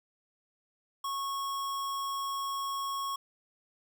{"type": "tone", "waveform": "square", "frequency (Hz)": 1100, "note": "C#6", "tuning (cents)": -14, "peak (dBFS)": -33, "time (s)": [1.04, 3.16], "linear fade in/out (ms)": 5, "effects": []}